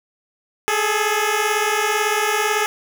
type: beating tone pair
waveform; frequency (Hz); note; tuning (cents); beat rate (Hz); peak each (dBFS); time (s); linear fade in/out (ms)
10% pulse; 415.3 / 433.3; G#4 / A4; 0 / -27; 18; -12; 0.68-2.66; 0
effects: none